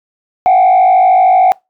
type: tone with frequency modulation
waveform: sine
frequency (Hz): 744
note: F#5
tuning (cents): +9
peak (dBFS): -3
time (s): 0.46-1.52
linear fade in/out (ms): 0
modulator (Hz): 53.2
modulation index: 0.75
effects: noise-tail reverb RT60 0.2 s tail -25 dB re dry + tanh soft clip ceiling -3 dBFS